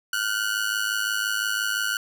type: ring-modulated tone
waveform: sawtooth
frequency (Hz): 1470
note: F#6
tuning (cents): -12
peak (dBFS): -17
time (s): 0.13-1.97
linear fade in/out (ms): 2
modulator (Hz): 52.9
effects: none